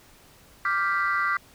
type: chord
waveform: sine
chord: G dominant seventh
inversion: second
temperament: equal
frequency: 1174.7 / 1396.9 / 1568 / 1975.5 Hz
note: D6 / F6 / G6 / B6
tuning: 0 / 0 / 0 / 0 cents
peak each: -25 / -27 / -28 / -28 dBFS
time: 0.65-1.37 s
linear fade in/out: 2 ms
effects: tanh soft clip ceiling -15 dBFS + pink hiss -54 dBFS RMS until 1.54 s